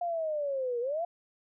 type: linear two-way sweep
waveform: sine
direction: down then up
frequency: 707 to 466.2 to 707 Hz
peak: -29 dBFS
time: 0.01-1.05 s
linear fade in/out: 5 ms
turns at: 0.8 s
effects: none